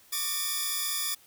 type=tone cluster; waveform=5% pulse; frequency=1136 / 1199 / 1814 / 3443 / 4981 Hz; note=C#6 / D6 / A#6 / A7 / D#8; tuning=+42 / +36 / -48 / -38 / +1 cents; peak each=-26 dBFS; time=0.12-1.15 s; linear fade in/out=10 ms; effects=white hiss -58 dBFS RMS until 1.26 s